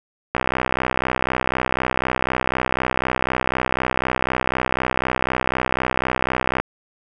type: click train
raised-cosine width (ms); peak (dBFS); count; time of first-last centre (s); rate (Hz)
0.5; -4; 401; 0.35-6.6; 64
effects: none